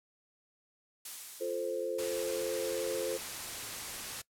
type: noise with exponential decay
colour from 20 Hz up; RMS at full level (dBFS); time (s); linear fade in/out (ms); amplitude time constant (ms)
blue; -39; 1.05-3.22; 5; 470
type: chord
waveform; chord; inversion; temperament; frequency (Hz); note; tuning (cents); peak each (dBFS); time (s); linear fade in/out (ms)
sine; F major; none; equal; 349.2 / 440 / 523.3; F4 / A4 / C5; 0 / 0 / 0; -39 / -36 / -35; 1.4-3.18; 20
type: noise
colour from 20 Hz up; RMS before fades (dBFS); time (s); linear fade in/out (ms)
white; -40; 1.98-4.22; 10
effects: noise-tail reverb RT60 0.1 s tail -21 dB re dry + low-pass 12000 Hz 12 dB/octave